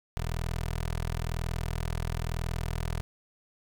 15% pulse tone with notch filter, 41 Hz, E1, 9 cents flat, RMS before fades -32 dBFS, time 0.17-3.01 s, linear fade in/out 0 ms, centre 290 Hz, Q 0.96, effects none

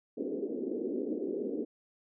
white band-pass noise, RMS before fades -35 dBFS, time 0.17-1.65 s, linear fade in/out 10 ms, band 230 to 460 Hz, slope 48 dB/octave, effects none

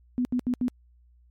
sine tone bursts, 247.9 Hz, B3, 7 cents sharp, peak -22 dBFS, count 4, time 0.18-0.682 s, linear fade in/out 0 ms, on 70 ms, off 74 ms, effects added 60 Hz sine -55 dBFS peak until 1.3 s + MP3 64 kbps

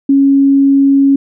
sine tone, 275.8 Hz, C#4, 9 cents flat, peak -5 dBFS, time 0.09-1.16 s, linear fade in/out 5 ms, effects none

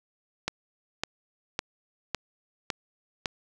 click train, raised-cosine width 0.2 ms, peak -10 dBFS, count 6, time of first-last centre 0.48-3.258 s, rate 1.8 Hz, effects none

